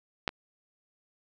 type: clicks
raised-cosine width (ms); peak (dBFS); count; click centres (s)
0.3; -10 / -24; 2; 0.278 / 0.291
effects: none